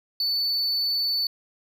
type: tone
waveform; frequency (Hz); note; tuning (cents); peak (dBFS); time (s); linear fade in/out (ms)
triangle; 4489; C#8; +21; -21; 0.2-1.27; 2
effects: none